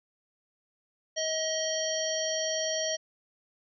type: harmonic tone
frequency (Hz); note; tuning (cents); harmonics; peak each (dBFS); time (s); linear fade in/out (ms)
633; D#5; +30; 1 / 3 / 5 / 7 / 9; -31 / -39 / -36 / -38 / -33; 1.16-2.97; 20
effects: none